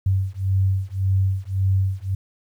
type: beating tone pair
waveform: sine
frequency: 95 / 96.8 Hz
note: F#2 / G2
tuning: +46 / -21 cents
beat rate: 1.8 Hz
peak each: -21 dBFS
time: 0.06-2.15 s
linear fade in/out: 5 ms
effects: 9-bit